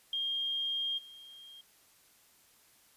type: tone with level steps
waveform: sine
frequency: 3219 Hz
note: G7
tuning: 45 cents sharp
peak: -31 / -49 dBFS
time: 0.13-1.61 s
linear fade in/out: 2 ms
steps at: 0.97 s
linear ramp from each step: 20 ms
effects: white hiss -64 dBFS RMS until 2.96 s + resampled to 32000 Hz